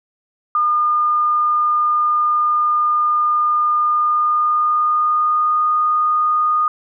sine tone with pitch glide, 1213 to 1229.2 Hz, D#6 to D#6, -44 to -21 cents, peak -13 dBFS, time 0.55-6.68 s, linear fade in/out 2 ms, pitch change +23 cents, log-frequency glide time 3.81-5.64 s, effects none

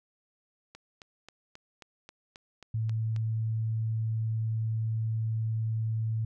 click train, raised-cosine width 0.2 ms, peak -29 dBFS, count 10, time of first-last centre 0.75-3.163 s, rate 3.73 Hz
sine tone, 111.3 Hz, A2, 20 cents sharp, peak -27 dBFS, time 2.74-6.25 s, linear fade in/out 5 ms
effects none

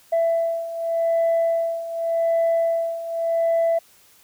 sine beating tone pair, 665 / 665.86 Hz, E5 / E5, +15 / +17 cents, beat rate 0.86 Hz, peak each -23 / -19 dBFS, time 0.12-3.79 s, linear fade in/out 10 ms, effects tanh soft clip ceiling -14 dBFS + white hiss -54 dBFS RMS until 4.23 s

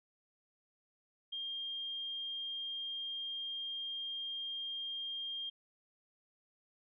sine tone, 3210 Hz, G7, 40 cents sharp, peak -38 dBFS, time 1.32-5.5 s, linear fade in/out 10 ms, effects none

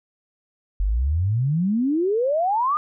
sine exponential sweep, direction up, 44.53 to 1245 Hz, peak -18 dBFS, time 0.8-2.77 s, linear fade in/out 0 ms, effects none

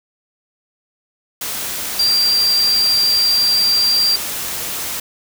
sine tone in noise, 4728 Hz, D8, 11 cents sharp, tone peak -12 dBFS, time 1.99-4.16 s, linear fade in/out 5 ms, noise white, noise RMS -24 dBFS, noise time 1.41-5 s, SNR +9 dB, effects none

